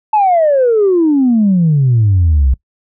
sine exponential sweep, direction down, 880 to 61.74 Hz, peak -6 dBFS, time 0.13-2.54 s, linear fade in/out 5 ms, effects noise-tail reverb RT60 0.1 s tail -22 dB re dry + tanh soft clip ceiling -4 dBFS

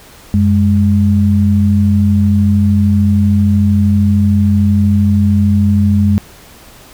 sine tone pair together, 92.84 / 205.9 Hz, F#2 / G#3, +6 / -15 cents, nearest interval octave + major second, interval 1379 cents, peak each -10 dBFS, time 0.34-6.18 s, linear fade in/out 0 ms, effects pink hiss -39 dBFS RMS until 6.93 s

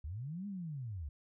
sine linear two-way sweep, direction up then down, 65.41 to 207.7 to 65.41 Hz, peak -39 dBFS, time 0.04-1.09 s, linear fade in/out 5 ms, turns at 0.47 s, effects none

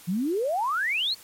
sine exponential sweep, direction up, 164.81 to 4491 Hz, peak -23 dBFS, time 0.07-1.15 s, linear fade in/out 20 ms, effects white hiss -49 dBFS RMS until 1.23 s + MP3 64 kbps

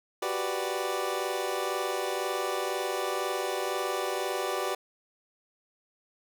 25% pulse chord, G major seventh, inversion third, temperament equal, 370 / 392 / 493.9 / 587.3 Hz, F#4 / G4 / B4 / D5, 0 / 0 / 0 / 0 cents, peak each -31 dBFS, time 0.22-4.75 s, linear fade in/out 5 ms, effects none

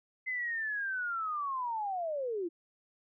sine linear sweep, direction down, 2058 to 323.6 Hz, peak -32 dBFS, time 0.26-2.49 s, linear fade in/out 20 ms, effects none

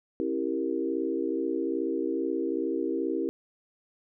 sine chord, C# diminished seventh, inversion none, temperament equal with one note detuned, 271 / 329.6 / 392 / 466.2 Hz, C#4 / E4 / G4 / Bb4, -39 / 0 / 0 / 0 cents, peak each -33 / -30 / -32 / -34 dBFS, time 0.2-3.29 s, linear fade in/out 0 ms, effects none

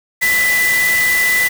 sine tone in noise, 1990 Hz, B6, 13 cents sharp, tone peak -12 dBFS, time 0.21-1.49 s, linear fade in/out 20 ms, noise white, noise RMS -21 dBFS, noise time 0.21-1.49 s, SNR +6 dB, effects none

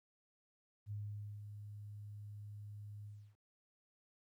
sine tone with ADSR envelope, 103.7 Hz, G#2, 2 cents flat, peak -40 dBFS, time 0.86-3.36 s, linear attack 52 ms, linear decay 500 ms, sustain -7 dB, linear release 300 ms, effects 13-bit

